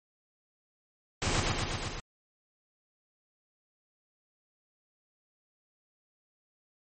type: noise with echo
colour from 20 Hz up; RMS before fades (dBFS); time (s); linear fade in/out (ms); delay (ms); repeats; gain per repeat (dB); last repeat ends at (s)
pink; -29; 1.22-1.4; 0; 120; 5; -2; 2
effects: MP3 32 kbps